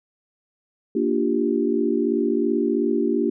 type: chord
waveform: sine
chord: G minor seventh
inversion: first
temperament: equal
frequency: 233.1 / 293.7 / 349.2 / 392 Hz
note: Bb3 / D4 / F4 / G4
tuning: 0 / 0 / 0 / 0 cents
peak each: -24 dBFS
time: 0.95-3.3 s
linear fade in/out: 5 ms
effects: none